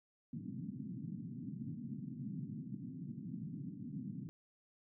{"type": "band-pass noise", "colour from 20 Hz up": "white", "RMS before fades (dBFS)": -45, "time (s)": [0.33, 4.29], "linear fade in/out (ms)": 0, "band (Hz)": [120, 260], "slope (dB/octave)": 48, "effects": []}